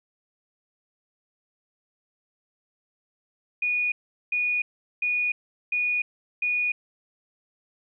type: tone bursts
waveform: sine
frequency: 2458 Hz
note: D#7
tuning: 22 cents flat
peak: -22 dBFS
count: 5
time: 3.62-6.72 s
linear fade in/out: 5 ms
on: 300 ms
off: 400 ms
effects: none